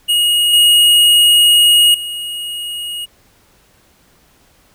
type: tone with level steps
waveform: square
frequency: 2878 Hz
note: F#7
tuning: 49 cents flat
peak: -11 / -7 / -22 dBFS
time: 0.08-3.06 s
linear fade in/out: 20 ms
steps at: 0.53 / 1.94 s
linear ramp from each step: 5 ms
effects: pink hiss -52 dBFS RMS until 4.74 s